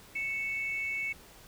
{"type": "tone pair together", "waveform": "sine", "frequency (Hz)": [2217, 2636], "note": ["C#7", "E7"], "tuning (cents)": [0, -1], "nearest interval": "minor third", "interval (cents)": 299, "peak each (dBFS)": [-31, -38], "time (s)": [0.15, 1.13], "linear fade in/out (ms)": 10, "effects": ["tanh soft clip ceiling -24 dBFS", "pink hiss -54 dBFS RMS until 1.47 s"]}